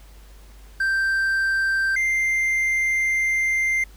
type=tone pair in turn; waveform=triangle; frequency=1568 / 2093 Hz; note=G6 / C7; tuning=0 / 0 cents; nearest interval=perfect fourth; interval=500 cents; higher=second; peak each=-17 dBFS; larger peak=neither; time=0.8-1.96 / 1.96-3.84 s; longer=second; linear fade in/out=5 ms; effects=added 50 Hz sine -43 dBFS peak until 3.96 s + pink hiss -53 dBFS RMS until 3.96 s